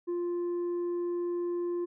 sine tone with tanh clipping, 349.2 Hz, F4, in tune, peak -30 dBFS, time 0.07-1.86 s, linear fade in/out 20 ms, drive 3 dB, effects none

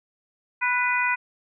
harmonic tone with a mistuned harmonic, 492.8 Hz, B4, 4 cents flat, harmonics 2 / 3 / 4 / 5, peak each -26 / -26 / -26 / -26 dBFS, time 0.61-1.16 s, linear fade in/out 20 ms, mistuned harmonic 4, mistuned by +22 cents, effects none

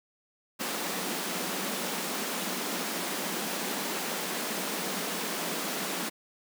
pink high-pass noise, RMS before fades -33 dBFS, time 0.59-6.1 s, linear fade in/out 20 ms, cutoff 170 Hz, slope 96 dB/octave, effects none

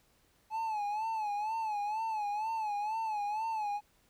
triangle tone with vibrato, 858 Hz, A5, 44 cents flat, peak -30 dBFS, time 0.5-3.81 s, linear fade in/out 50 ms, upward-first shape sine, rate 2.1 Hz, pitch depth 86 cents each way, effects pink hiss -69 dBFS RMS until 4.09 s

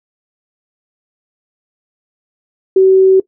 sine tone, 380.2 Hz, F#4, 47 cents sharp, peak -4 dBFS, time 2.76-3.2 s, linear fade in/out 5 ms, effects noise-tail reverb RT60 0.1 s tail -19 dB re dry

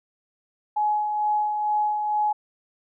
sine tone with tremolo, 843 Hz, G#5, 26 cents sharp, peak -19 dBFS, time 0.76-2.33 s, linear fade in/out 10 ms, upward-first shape sine, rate 2.2 Hz, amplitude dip 40%, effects none

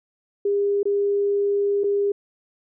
sine tone with dropouts, 403.8 Hz, G#4, 49 cents flat, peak -18 dBFS, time 0.45-2.12 s, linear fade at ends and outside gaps 5 ms, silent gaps 0.831-0.854 / 1.836-1.84 s, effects none

